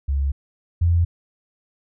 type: tone pair in turn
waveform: sine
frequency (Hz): 69.3 / 85.36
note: C#2 / F2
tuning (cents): 0 / -39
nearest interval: major third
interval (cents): 361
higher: second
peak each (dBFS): -18 / -14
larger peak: second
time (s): 0.08-0.32 / 0.81-1.05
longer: neither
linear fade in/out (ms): 10
effects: none